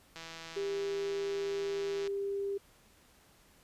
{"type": "click train", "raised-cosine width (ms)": 0.2, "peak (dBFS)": -28, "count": 315, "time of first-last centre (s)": [0.16, 2.075], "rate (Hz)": 164}
{"type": "tone", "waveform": "sine", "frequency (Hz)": 397.8, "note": "G4", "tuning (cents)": 25, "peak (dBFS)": -32, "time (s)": [0.56, 2.58], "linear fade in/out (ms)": 10}
{"effects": ["pink hiss -63 dBFS RMS until 3.63 s", "resampled to 32000 Hz"]}